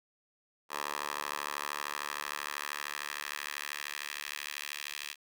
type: tone with high-pass filter sweep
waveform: 10% pulse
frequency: 73 Hz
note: D2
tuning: 10 cents flat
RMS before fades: -39 dBFS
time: 0.69-5.16 s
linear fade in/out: 50 ms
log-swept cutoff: 900 to 2500 Hz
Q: 1.4
effects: none